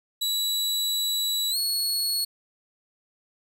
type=tone with pitch glide; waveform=sawtooth; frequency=3925 to 4355 Hz; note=B7 to C#8; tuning=-11 to -31 cents; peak=-21 dBFS; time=0.21-2.25 s; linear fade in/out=10 ms; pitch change=+180 cents; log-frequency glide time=1.51-1.57 s; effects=none